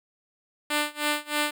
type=tone with tremolo; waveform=5% pulse; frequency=297.1 Hz; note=D4; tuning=20 cents sharp; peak=-11 dBFS; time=0.7-1.51 s; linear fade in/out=5 ms; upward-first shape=sine; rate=3.2 Hz; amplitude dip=95%; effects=none